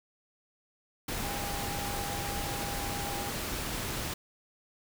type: tone in noise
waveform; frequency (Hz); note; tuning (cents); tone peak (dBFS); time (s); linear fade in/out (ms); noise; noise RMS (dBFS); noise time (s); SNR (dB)
sine; 807; G#5; -50; -39; 1.23-3.3; 5; pink; -35; 1.08-4.14; -7
effects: none